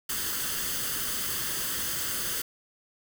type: noise with comb filter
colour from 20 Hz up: white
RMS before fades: -31 dBFS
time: 0.09-2.42 s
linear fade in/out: 5 ms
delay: 0.63 ms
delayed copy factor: +0.6
effects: none